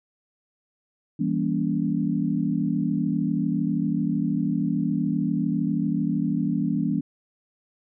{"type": "chord", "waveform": "sine", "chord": "E diminished seventh", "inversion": "none", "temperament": "just", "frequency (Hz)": [164.81, 197.78, 237.3, 284.8], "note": ["E3", "G3", "Bb3", "Db4"], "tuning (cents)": [0, 16, 31, 47], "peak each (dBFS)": -27, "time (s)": [1.19, 7.01], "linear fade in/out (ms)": 10, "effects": []}